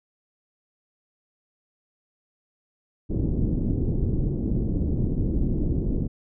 pink low-pass noise, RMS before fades -24 dBFS, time 3.09-6.08 s, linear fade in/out 20 ms, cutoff 350 Hz, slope 24 dB/octave, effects none

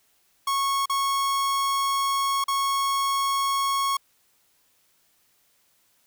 45% pulse tone with dropouts, 1100 Hz, C#6, 14 cents flat, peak -22 dBFS, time 0.47-3.97 s, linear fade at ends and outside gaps 5 ms, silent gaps 0.858-0.896 / 2.441-2.481 s, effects white hiss -65 dBFS RMS until 6.06 s

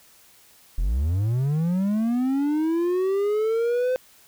triangle linear sweep, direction up, 36.78 to 515 Hz, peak -18 dBFS, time 0.78-3.96 s, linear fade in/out 0 ms, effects white hiss -54 dBFS RMS until 4.27 s

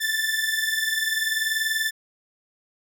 sawtooth tone pair together, 1753.6 / 1774 Hz, A6 / A6, -6 / +14 cents, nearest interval unison, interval 20 cents, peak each -22 dBFS, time 0-1.91 s, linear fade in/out 20 ms, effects none

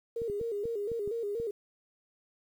sine tone with vibrato, 435.1 Hz, A4, 19 cents flat, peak -31 dBFS, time 0.16-1.51 s, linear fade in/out 5 ms, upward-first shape square, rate 4.2 Hz, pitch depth 110 cents each way
clicks, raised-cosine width 3 ms, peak -30 dBFS, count 7, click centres 0.218 / 0.299 / 0.413 / 0.655 / 0.917 / 1.076 / 1.4 s
effects 10-bit

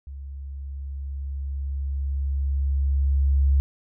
sine tone with level ramp, 68.9 Hz, C#2, 10 cents flat, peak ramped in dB -34 to -15 dBFS, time 0.07-3.6 s, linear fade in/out 0 ms, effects none

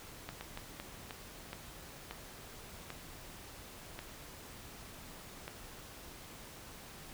slowing click train, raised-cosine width 0.3 ms, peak -26 dBFS, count 10, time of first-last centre 0.29-5.48 s, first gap 120 ms, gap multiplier 1.37, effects pink hiss -51 dBFS RMS until 7.13 s

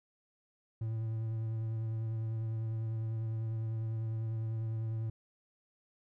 triangle tone with vibrato, 111.7 Hz, A2, 27 cents sharp, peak -31 dBFS, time 0.81-5.1 s, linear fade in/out 5 ms, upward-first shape square, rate 10 Hz, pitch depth 15 cents each way, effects none

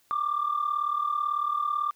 sine tone pair together, 1158.9 / 1197 Hz, D6 / D6, -23 / +33 cents, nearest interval minor second, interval 56 cents, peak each -28 / -26 dBFS, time 0.11-1.91 s, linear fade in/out 0 ms, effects tanh soft clip ceiling -19 dBFS + white hiss -65 dBFS RMS until 1.95 s

